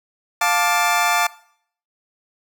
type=chord; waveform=25% pulse; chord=D minor; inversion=first; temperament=just; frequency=704.8 / 881 / 1174.7 Hz; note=F5 / A5 / D6; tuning=+16 / +2 / 0 cents; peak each=-17 dBFS; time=0.41-1.27 s; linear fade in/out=5 ms; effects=noise-tail reverb RT60 0.6 s tail -20 dB re dry